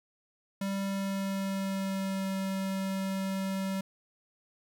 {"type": "tone with pitch glide", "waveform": "square", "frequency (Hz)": [196, 192.52], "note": ["G3", "G3"], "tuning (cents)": [0, -31], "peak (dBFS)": -31, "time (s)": [0.61, 3.81], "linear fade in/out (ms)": 5, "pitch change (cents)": -31, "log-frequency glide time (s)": [0.84, 2.27], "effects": ["12-bit"]}